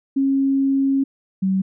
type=tone pair in turn; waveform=sine; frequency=272.1 / 190.74 Hz; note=C#4 / G3; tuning=-32 / -47 cents; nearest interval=tritone; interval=615 cents; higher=first; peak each=-15 / -16 dBFS; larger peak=first; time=0.16-1.04 / 1.42-1.62 s; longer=first; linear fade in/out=10 ms; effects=none